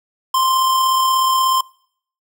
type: tone with amplitude modulation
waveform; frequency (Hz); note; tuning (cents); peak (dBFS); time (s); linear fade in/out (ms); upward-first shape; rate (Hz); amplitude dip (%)
square; 1046.5; C6; 0; -13; 0.34-1.61; 5; sine; 36.6; 25
effects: noise-tail reverb RT60 0.6 s tail -23 dB re dry